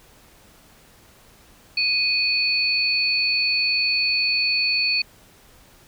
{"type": "tone pair together", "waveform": "sine", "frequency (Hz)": [2489, 4441], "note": ["D#7", "C#8"], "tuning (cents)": [0, 2], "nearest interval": "minor seventh", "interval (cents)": 1002, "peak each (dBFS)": -21, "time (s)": [1.77, 5.02], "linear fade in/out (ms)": 5, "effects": ["pink hiss -52 dBFS RMS until 5.87 s"]}